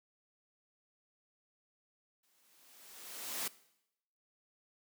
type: noise with exponential growth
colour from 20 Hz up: white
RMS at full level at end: -36 dBFS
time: 2.23-3.48 s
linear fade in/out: 5 ms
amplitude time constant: 270 ms
effects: noise-tail reverb RT60 0.8 s tail -19 dB re dry + high-pass 200 Hz 12 dB/octave